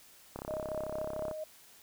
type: click train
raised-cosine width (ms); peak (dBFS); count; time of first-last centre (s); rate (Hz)
1; -25; 33; 0.36-1.312; 33.6
type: tone with tremolo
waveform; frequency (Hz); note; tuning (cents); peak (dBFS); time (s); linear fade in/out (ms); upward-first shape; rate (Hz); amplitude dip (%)
sine; 621; D#5; -3; -34; 0.48-1.44; 5; sine; 4.3; 40
effects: white hiss -58 dBFS RMS until 1.82 s